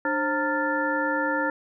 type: tone cluster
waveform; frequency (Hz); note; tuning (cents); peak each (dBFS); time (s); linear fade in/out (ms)
sine; 298.4 / 532 / 913 / 1394 / 1753; D4 / C5 / A#5 / F6 / A6; +28 / +29 / -36 / -4 / -7; -29; 0.05-1.5; 2
effects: none